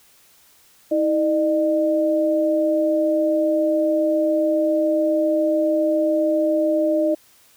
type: tone pair together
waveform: sine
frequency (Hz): 320.9 / 606.3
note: E4 / D#5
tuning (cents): -46 / -45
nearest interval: major seventh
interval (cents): 1101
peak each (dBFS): -20 / -18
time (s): 0.91-7.15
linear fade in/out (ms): 10
effects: white hiss -54 dBFS RMS until 7.56 s